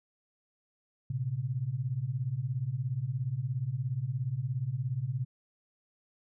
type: beating tone pair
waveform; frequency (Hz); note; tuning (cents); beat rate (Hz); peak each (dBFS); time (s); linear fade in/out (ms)
sine; 116.54 / 133.54; A#2 / C3; 0 / +36; 17; -34 / -32; 1.1-5.25; 5
effects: none